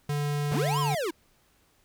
square tone, 145.9 Hz, D3, 11 cents flat, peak -27 dBFS, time 0.09-0.95 s, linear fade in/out 5 ms
square linear two-way sweep, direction up then down, 83.8 to 1100 to 295.7 Hz, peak -28 dBFS, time 0.51-1.11 s, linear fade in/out 10 ms, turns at 0.79 s
effects pink hiss -65 dBFS RMS until 1.84 s

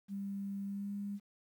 sine tone with pitch glide, 198.4 to 202 Hz, G3 to G#3, +21 to -48 cents, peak -37 dBFS, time 0.08-1.2 s, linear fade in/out 50 ms, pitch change +31 cents, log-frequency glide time 0.65-0.92 s, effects 11-bit

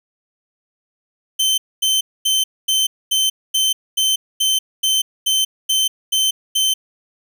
sawtooth tone bursts, 3087 Hz, G7, 27 cents flat, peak -11 dBFS, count 13, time 1.39-6.74 s, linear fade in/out 10 ms, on 190 ms, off 240 ms, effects none

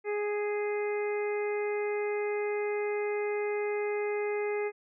harmonic tone, 415.3 Hz, G#4, in tune, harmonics 1 / 2 / 3 / 4 / 5 / 6, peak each -29 / -40 / -46 / -46 / -40 / -46 dBFS, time 0.04-4.72 s, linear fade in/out 50 ms, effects none

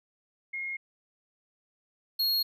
sine / square tone pair in turn, 2147 / 4294 Hz, C7 / C8, +44 / +44 cents, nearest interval octave, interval 1200 cents, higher second, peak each -32 / -25 dBFS, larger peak second, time 0.53-0.77 / 2.19-2.43 s, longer neither, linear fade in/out 10 ms, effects none

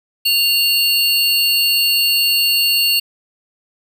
square tone pair together, 2787 / 4418 Hz, F7 / C#8, -4 / -7 cents, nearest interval minor sixth, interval 797 cents, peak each -16 dBFS, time 0.25-3 s, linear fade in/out 10 ms, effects none

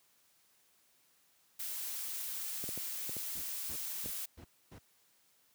blue noise, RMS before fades -40 dBFS, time 1.59-4.26 s, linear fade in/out 10 ms
clicks, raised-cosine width 2 ms, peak -31 dBFS, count 6, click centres 2.64 / 2.69 / 2.776 / 3.094 / 3.167 / 4.06 s
brown noise bursts, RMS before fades -47 dBFS, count 5, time 3.35-4.785 s, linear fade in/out 5 ms, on 71 ms, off 270 ms
effects white hiss -70 dBFS RMS until 5.54 s + high-pass 80 Hz 12 dB/octave

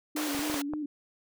sine tone with vibrato, 293.7 Hz, D4, in tune, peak -31 dBFS, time 0.15-0.86 s, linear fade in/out 5 ms, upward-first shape square, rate 3.7 Hz, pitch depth 51 cents each way
pink high-pass noise, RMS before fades -35 dBFS, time 0.16-0.62 s, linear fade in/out 5 ms, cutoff 410 Hz, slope 24 dB/octave
clicks, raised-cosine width 1 ms, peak -22 dBFS, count 5, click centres 0.348 / 0.393 / 0.499 / 0.543 / 0.736 s
effects none

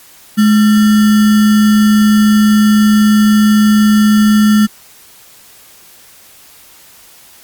sine tone with sample-and-hold, 212 Hz, G#3, 36 cents sharp, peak -5 dBFS, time 0.37-4.67 s, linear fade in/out 20 ms, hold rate 1575 Hz, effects white hiss -41 dBFS RMS until 7.43 s + Opus 48 kbps

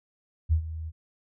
sine tone with ADSR envelope, 80 Hz, D#2, 49 cents sharp, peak -17 dBFS, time 0.49-0.92 s, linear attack 33 ms, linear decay 89 ms, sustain -15 dB, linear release 40 ms, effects none

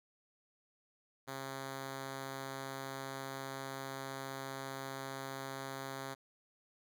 5% pulse tone, 135.1 Hz, C#3, 44 cents flat, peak -30 dBFS, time 1.27-6.15 s, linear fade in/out 20 ms, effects none

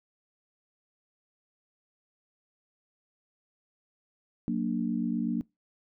sine chord, Gb augmented, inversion none, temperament equal, 185 / 233.1 / 293.7 Hz, Gb3 / Bb3 / D4, 0 / 0 / 0 cents, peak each -32 / -29 / -33 dBFS, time 4.48-5.41 s, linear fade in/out 0 ms, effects noise-tail reverb RT60 0.2 s tail -23 dB re dry

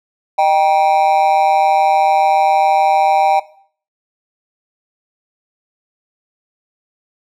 triangle tone with amplitude modulation, 784 Hz, G5, in tune, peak -3 dBFS, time 0.38-3.4 s, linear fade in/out 10 ms, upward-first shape sine, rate 167 Hz, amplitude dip 95%, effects noise-tail reverb RT60 0.5 s tail -17 dB re dry

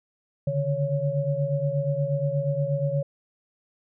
sine tone cluster, 140.3 / 148.7 / 557 Hz, C#3 / D3 / C#5, +21 / +22 / +8 cents, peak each -27 dBFS, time 0.47-3.03 s, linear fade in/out 5 ms, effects none

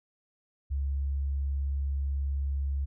sine tone, 69.3 Hz, C#2, in tune, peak -27 dBFS, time 0.7-2.86 s, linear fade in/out 20 ms, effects none

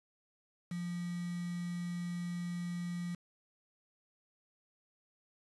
sine tone with quantisation, 174.61 Hz, F3, in tune, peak -36 dBFS, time 0.71-3.15 s, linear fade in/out 5 ms, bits 8, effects resampled to 24000 Hz

